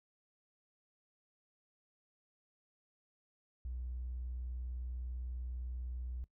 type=tone with vibrato; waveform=triangle; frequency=61.74 Hz; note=B1; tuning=in tune; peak=-35 dBFS; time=3.65-6.24 s; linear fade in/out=0 ms; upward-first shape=sine; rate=20 Hz; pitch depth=63 cents each way; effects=noise-tail reverb RT60 0.1 s tail -21 dB re dry + tanh soft clip ceiling -36 dBFS